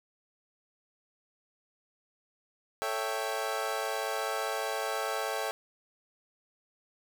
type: chord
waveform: 25% pulse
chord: A dominant seventh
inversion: none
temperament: equal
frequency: 440 / 554.4 / 659.3 / 784 Hz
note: A4 / C#5 / E5 / G5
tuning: 0 / 0 / 0 / 0 cents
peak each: -33 dBFS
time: 2.82-5.51 s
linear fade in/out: 0 ms
effects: none